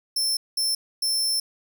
sawtooth tone bursts at uneven times, 5340 Hz, E8, 22 cents sharp, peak -19 dBFS, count 3, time 0.16-0.37 / 0.57-0.75 / 1.02-1.4 s, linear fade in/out 5 ms, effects none

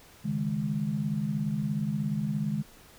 sine chord, C# suspended second, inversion none, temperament equal, 138.59 / 155.56 / 207.7 Hz, C#3 / D#3 / G#3, 0 / 0 / 0 cents, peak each -34 / -31 / -30 dBFS, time 0.24-2.63 s, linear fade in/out 20 ms, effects pink hiss -54 dBFS RMS until 2.98 s

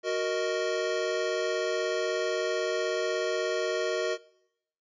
square chord, D# minor, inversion first, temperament equal, 370 / 466.2 / 622.3 Hz, F#4 / A#4 / D#5, 0 / 0 / 0 cents, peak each -32 dBFS, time 0.03-4.18 s, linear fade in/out 50 ms, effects noise-tail reverb RT60 0.8 s tail -22 dB re dry + resampled to 16000 Hz

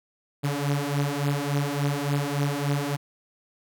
sawtooth beating tone pair, 141.2 / 144.7 Hz, C#3 / D3, +32 / -25 cents, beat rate 3.5 Hz, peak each -23 dBFS, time 0.43-2.97 s, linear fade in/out 20 ms, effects none

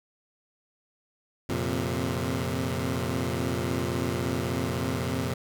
15% pulse chord, F suspended fourth, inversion none, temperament equal with one note detuned, 87.31 / 116.54 / 132.72 Hz, F2 / Bb2 / C3, 0 / 0 / +25 cents, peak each -25 dBFS, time 1.49-5.34 s, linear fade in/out 5 ms, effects none

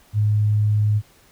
sine tone, 105.4 Hz, G#2, 26 cents sharp, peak -15 dBFS, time 0.13-1.02 s, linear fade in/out 50 ms, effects pink hiss -54 dBFS RMS until 1.31 s

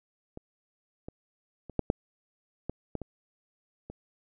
clicks, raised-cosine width 2 ms, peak -27 / -26 / -29 / -12 / -10 / -19 / -19 / -24 / -27 dBFS, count 9, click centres 0.374 / 1.085 / 1.697 / 1.793 / 1.901 / 2.696 / 2.953 / 3.017 / 3.9 s, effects none

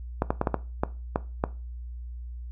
clicks, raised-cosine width 1 ms, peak -9 dBFS, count 8, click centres 0.221 / 0.305 / 0.414 / 0.472 / 0.543 / 0.835 / 1.159 / 1.439 s, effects noise-tail reverb RT60 0.3 s tail -17 dB re dry + added 60 Hz sine -35 dBFS peak until 2.51 s

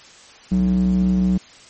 square tone with band-pass filter, 62 Hz, B1, 7 cents sharp, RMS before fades -17 dBFS, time 0.51-1.38 s, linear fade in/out 10 ms, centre 200 Hz, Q 4.6, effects white hiss -45 dBFS RMS until 1.69 s + MP3 32 kbps

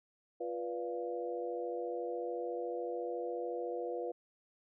harmonic tone with a mistuned harmonic, 116.54 Hz, A#2, in tune, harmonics 3 / 4 / 5 / 6, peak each -41 / -38 / -46 / -44 dBFS, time 0.4-4.12 s, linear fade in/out 10 ms, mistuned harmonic 4, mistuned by +82 cents, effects none

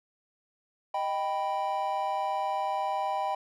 triangle chord, Eb augmented, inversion none, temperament equal, 622.3 / 784 / 987.8 Hz, Eb5 / G5 / B5, 0 / 0 / 0 cents, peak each -33 / -28 / -31 dBFS, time 0.94-3.35 s, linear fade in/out 5 ms, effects none

